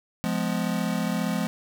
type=chord; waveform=square; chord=F diminished; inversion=none; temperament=just; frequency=174.61 / 209.5 / 251.4 Hz; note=F3 / Ab3 / Cb4; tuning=0 / +15 / +31 cents; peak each=-29 / -29 / -31 dBFS; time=0.24-1.47 s; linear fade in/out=0 ms; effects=none